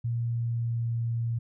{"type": "tone with pitch glide", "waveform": "sine", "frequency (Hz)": [117.6, 116.38], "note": ["A#2", "A#2"], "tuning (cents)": [16, -2], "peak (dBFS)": -26, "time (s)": [0.04, 1.39], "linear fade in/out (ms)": 10, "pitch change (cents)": -18, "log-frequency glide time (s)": [0.22, 0.99], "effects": []}